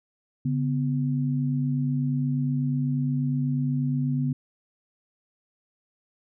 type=tone pair together; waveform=sine; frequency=142 / 250.3 Hz; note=C#3 / B3; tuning=+42 / +23 cents; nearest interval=minor seventh; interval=981 cents; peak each=-24 / -27 dBFS; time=0.45-4.33 s; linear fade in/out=5 ms; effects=none